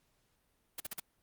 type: noise bursts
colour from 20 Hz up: white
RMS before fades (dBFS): -39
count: 4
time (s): 0.78-1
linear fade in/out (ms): 5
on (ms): 22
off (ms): 44
effects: pink hiss -75 dBFS RMS until 1.22 s + Opus 48 kbps